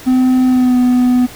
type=tone with pitch glide; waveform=triangle; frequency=255.9 to 248.9 Hz; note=C4 to B3; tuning=-38 to +14 cents; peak=-6 dBFS; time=0.06-1.27 s; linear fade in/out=20 ms; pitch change=-48 cents; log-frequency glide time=0.46-0.77 s; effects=pink hiss -34 dBFS RMS until 1.35 s